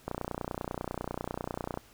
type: click train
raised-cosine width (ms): 1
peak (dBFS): -19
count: 52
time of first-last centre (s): 0.08-1.774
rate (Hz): 30.1
effects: pink hiss -58 dBFS RMS until 1.93 s